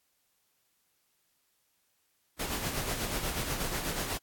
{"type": "noise with tremolo", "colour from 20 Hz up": "pink", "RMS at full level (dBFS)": -32, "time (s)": [2.39, 4.18], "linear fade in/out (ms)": 10, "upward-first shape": "sine", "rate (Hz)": 8.2, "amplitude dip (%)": 45, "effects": ["white hiss -74 dBFS RMS until 4.22 s", "AAC 64 kbps"]}